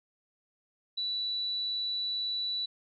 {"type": "tone", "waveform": "sine", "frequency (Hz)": 3951, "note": "B7", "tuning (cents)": 0, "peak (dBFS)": -30, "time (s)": [0.97, 2.66], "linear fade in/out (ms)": 10, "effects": []}